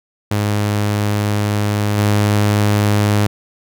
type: tone with level steps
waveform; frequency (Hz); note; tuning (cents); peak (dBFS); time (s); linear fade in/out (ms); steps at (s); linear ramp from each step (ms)
sawtooth; 103.8; G#2; 0; -11 / -8; 0.31-3.27; 5; 1.97; 20
effects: none